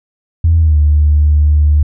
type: tone with pitch glide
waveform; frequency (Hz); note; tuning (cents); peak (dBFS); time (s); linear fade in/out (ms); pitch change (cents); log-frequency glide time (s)
sine; 82.41 to 74.7; E2 to D2; 0 to +30; -5; 0.44-1.83; 5; -170; 0.58-0.77
effects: tanh soft clip ceiling -1 dBFS